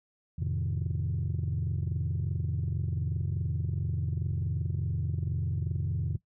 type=chord; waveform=sine; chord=F dominant seventh; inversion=none; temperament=equal; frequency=87.31 / 110 / 130.81 / 155.56 Hz; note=F2 / A2 / C3 / Eb3; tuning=0 / 0 / 0 / 0 cents; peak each=-31 / -34 / -33 / -34 dBFS; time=0.38-6.17 s; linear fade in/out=10 ms; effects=noise-tail reverb RT60 0.1 s tail -17 dB re dry + tanh soft clip ceiling -23 dBFS